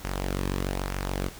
sawtooth tone with flanger, 46.99 Hz, F#1, 28 cents sharp, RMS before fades -30 dBFS, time 0.04-1.29 s, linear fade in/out 10 ms, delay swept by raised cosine 0.24 to 1.44 ms, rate 1.1 Hz, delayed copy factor -0.5, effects pink hiss -45 dBFS RMS until 1.39 s

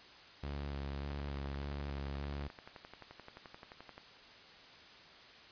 sawtooth tone with vibrato, 70.4 Hz, C#2, 27 cents sharp, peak -35 dBFS, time 0.43-2.48 s, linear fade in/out 5 ms, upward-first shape square, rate 1.7 Hz, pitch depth 19 cents each way
click train, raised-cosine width 0.5 ms, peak -34 dBFS, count 34, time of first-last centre 1.11-3.98 s, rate 11.5 Hz
effects white hiss -56 dBFS RMS until 5.51 s + resampled to 11025 Hz

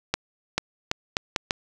accelerating click train, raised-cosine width 0.2 ms, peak -5 dBFS, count 6, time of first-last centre 0.14-1.508 s, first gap 440 ms, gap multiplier 0.76, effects none

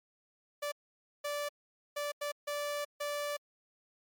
sawtooth tone bursts at uneven times, 583 Hz, D5, 13 cents flat, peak -30 dBFS, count 6, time 0.62-0.72 / 1.24-1.49 / 1.96-2.12 / 2.21-2.32 / 2.47-2.85 / 3-3.37 s, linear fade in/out 10 ms, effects MP3 96 kbps

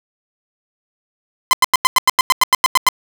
sawtooth tone bursts, 1029 Hz, C6, 29 cents flat, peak -4 dBFS, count 13, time 1.51-2.887 s, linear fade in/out 0 ms, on 21 ms, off 92 ms, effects none

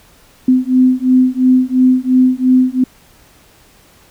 sine beating tone pair, 254.3 / 257.2 Hz, C4 / C4, -49 / -30 cents, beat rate 2.9 Hz, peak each -11 dBFS, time 0.48-2.84 s, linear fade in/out 5 ms, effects pink hiss -47 dBFS RMS until 4.1 s

